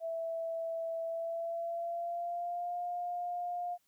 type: tone with pitch glide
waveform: sine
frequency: 659.3 to 706.6 Hz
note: E5 to F5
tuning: 0 to +20 cents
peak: -34 dBFS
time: 0-3.78 s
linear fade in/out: 50 ms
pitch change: +120 cents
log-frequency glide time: 1.03-2.78 s
effects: white hiss -75 dBFS RMS until 3.87 s